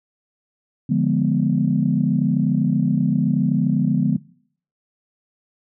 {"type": "chord", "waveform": "sine", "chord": "D diminished seventh", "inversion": "none", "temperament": "equal", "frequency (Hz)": [146.83, 174.61, 207.7, 246.9], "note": ["D3", "F3", "Ab3", "Cb4"], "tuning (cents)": [0, 0, 0, 0], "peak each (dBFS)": -21, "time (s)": [0.89, 4.17], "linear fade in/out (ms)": 10, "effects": ["noise-tail reverb RT60 0.6 s tail -22 dB re dry", "tanh soft clip ceiling -5 dBFS"]}